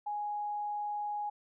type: tone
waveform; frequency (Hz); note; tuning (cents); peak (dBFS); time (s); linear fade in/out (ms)
sine; 830.6; G#5; 0; -33; 0.06-1.3; 10
effects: none